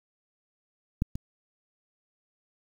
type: clicks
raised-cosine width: 5 ms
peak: -12 / -21 dBFS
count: 2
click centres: 1.021 / 1.155 s
effects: 8-bit